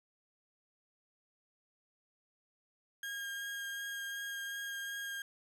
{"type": "tone with vibrato", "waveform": "35% pulse", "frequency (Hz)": 1621, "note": "G#6", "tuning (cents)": -42, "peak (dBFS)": -37, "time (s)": [3.03, 5.22], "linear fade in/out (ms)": 2, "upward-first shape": "triangle", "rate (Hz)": 2.7, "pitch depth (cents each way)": 12, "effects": []}